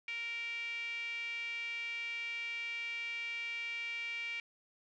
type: tone with band-pass filter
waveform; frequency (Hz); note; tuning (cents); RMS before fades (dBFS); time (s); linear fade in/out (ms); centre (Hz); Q
5% pulse; 466.2; A#4; 0; -40; 0.08-4.4; 2; 2400; 9.2
effects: resampled to 22050 Hz + 12-bit